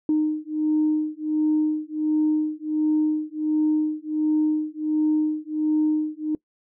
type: beating tone pair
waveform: sine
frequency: 306.7 / 308.1 Hz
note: D#4 / D#4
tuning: -25 / -17 cents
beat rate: 1.4 Hz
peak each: -22 / -22 dBFS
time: 0.09-6.35 s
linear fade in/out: 2 ms
effects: noise-tail reverb RT60 0.1 s tail -23 dB re dry + tanh soft clip ceiling -13 dBFS